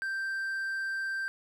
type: tone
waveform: triangle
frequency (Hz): 1569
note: G6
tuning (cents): +1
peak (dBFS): -29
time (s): 0.02-1.28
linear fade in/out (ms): 0
effects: none